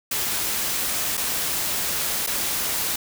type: noise with dropouts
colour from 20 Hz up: white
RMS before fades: -25 dBFS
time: 0.11-2.96 s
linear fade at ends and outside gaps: 5 ms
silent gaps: 1.171-1.175 / 2.265-2.271 s
effects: none